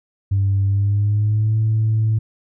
sine tone with pitch glide, 98.4 to 109.81 Hz, G2 to A2, +7 to -3 cents, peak -13 dBFS, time 0.31-2.19 s, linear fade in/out 10 ms, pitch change +190 cents, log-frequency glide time 0.65-1.57 s, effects tanh soft clip ceiling -11 dBFS

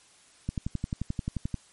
click train, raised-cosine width 5 ms, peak -17 dBFS, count 13, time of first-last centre 0.49-1.543 s, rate 11.4 Hz, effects white hiss -58 dBFS RMS until 1.72 s + MP3 48 kbps

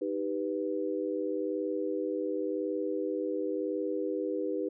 sine chord, Eb augmented, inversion none, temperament equal, 311.1 / 392 / 493.9 Hz, Eb4 / G4 / B4, 0 / 0 / 0 cents, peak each -34 dBFS, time 0.01-4.69 s, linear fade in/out 10 ms, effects none

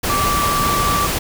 sine tone in noise, 1162 Hz, D6, 19 cents flat, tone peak -17 dBFS, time 0.09-1.07 s, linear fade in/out 10 ms, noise pink, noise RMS -20 dBFS, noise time 0.03-1.19 s, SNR 0 dB, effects none

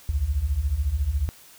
sine beating tone pair, 61.6 / 75.6 Hz, B1 / D#2, -4 / -49 cents, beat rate 14 Hz, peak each -26 / -23 dBFS, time 0.09-1.29 s, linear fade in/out 0 ms, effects white hiss -50 dBFS RMS until 1.58 s

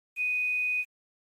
sine tone with quantisation, 2489 Hz, D#7, in tune, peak -25 dBFS, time 0.16-0.85 s, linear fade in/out 50 ms, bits 9, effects MP3 64 kbps

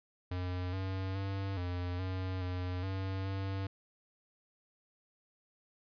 square tone with pitch steps, 90.5 / 95 / 97.6 / 89.1 / 93.2 / 90.6 / 95.7 / 96.9 Hz, F#2 / F#2 / G2 / F2 / F#2 / F#2 / G2 / G2, -38 / +46 / -7 / +35 / +13 / -36 / -41 / -20 cents, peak -35 dBFS, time 0.31-3.67 s, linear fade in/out 5 ms, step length 420 ms, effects resampled to 11025 Hz

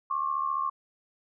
sine tone pair together, 1080 / 1154.5 Hz, C#6 / D6, -45 / -30 cents, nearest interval minor second, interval 115 cents, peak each -28 / -31 dBFS, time 0.1-0.7 s, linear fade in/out 10 ms, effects none

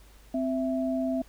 sine tone pair together, 260.2 / 660 Hz, C4 / E5, -9 / +2 cents, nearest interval octave + major third, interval 1611 cents, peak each -27 / -30 dBFS, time 0.34-1.22 s, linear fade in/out 5 ms, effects added 50 Hz sine -52 dBFS peak until 1.28 s + pink hiss -58 dBFS RMS until 1.28 s

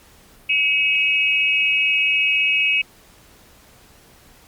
sine tone with amplitude modulation, 2559 Hz, D#7, 48 cents sharp, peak -11 dBFS, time 0.49-2.82 s, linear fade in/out 10 ms, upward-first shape sine, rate 297 Hz, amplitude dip 95%, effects pink hiss -50 dBFS RMS until 4.47 s + Opus 48 kbps

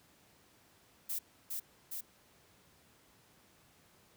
violet noise with echo, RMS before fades -37 dBFS, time 1.09-1.19 s, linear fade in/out 10 ms, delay 410 ms, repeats 2, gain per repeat -2 dB, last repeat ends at 2.01 s, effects pink hiss -65 dBFS RMS until 4.16 s + high-pass 80 Hz 12 dB/octave

